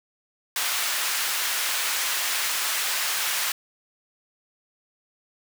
pink high-pass noise, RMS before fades -26 dBFS, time 0.56-3.52 s, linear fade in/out 2 ms, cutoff 1400 Hz, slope 12 dB/octave, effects none

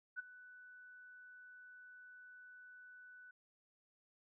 sine tone with ADSR envelope, 1490 Hz, F#6, 12 cents sharp, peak -38 dBFS, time 0.16-3.31 s, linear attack 32 ms, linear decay 16 ms, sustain -17 dB, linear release 4 ms, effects none

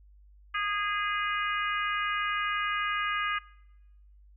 harmonic tone, 411.4 Hz, G#4, 16 cents flat, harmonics 3 / 4 / 5 / 6 / 7, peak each -31 / -33 / -35 / -37 / -38 dBFS, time 0.54-3.39 s, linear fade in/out 10 ms, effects noise-tail reverb RT60 1.0 s tail -23 dB re dry + added 50 Hz sine -53 dBFS peak until 4.36 s

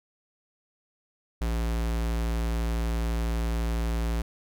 square tone, 57 Hz, A#1, 38 cents flat, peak -26 dBFS, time 1.41-4.22 s, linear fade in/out 5 ms, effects none

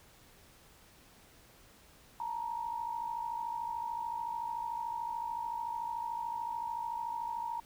sine tone pair together, 890 / 943.6 Hz, A5 / A#5, +20 / +21 cents, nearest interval minor second, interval 101 cents, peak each -40 / -36 dBFS, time 2.2-7.6 s, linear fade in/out 2 ms, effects pink hiss -60 dBFS RMS until 7.65 s

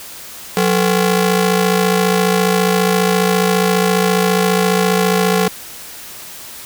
sawtooth ring-modulated tone, 310.7 Hz, D#4, 2 cents flat, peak -5 dBFS, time 0.57-5.48 s, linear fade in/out 0 ms, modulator 128 Hz, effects white hiss -33 dBFS RMS until 6.65 s

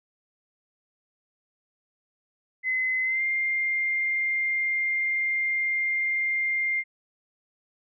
sine tone with pitch glide, 2040 to 2107 Hz, C7 to C7, -44 to +12 cents, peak -23 dBFS, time 2.63-6.84 s, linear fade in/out 50 ms, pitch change +56 cents, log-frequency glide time 3.03-3.24 s, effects none

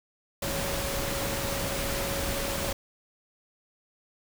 sine tone in noise, 554.4 Hz, C#5, in tune, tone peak -35 dBFS, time 0.42-2.73 s, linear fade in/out 5 ms, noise pink, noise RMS -31 dBFS, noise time 0.42-2.73 s, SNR -7 dB, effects none

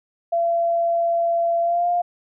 sine tone with pitch glide, 679 to 702.5 Hz, F5 to F5, -49 to +10 cents, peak -17 dBFS, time 0.32-2.02 s, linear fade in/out 10 ms, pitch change +59 cents, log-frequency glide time 1.61-1.88 s, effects none

